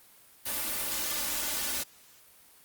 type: noise with comb filter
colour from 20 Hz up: white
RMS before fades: -32 dBFS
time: 0.45-1.84 s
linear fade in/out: 20 ms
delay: 3.4 ms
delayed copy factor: +0.65
effects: white hiss -57 dBFS RMS until 2.64 s + Opus 32 kbps